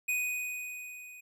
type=tone with level ramp; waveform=square; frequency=2489 Hz; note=D#7; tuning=in tune; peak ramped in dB=-28 to -48 dBFS; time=0.08-1.21 s; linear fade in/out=10 ms; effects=none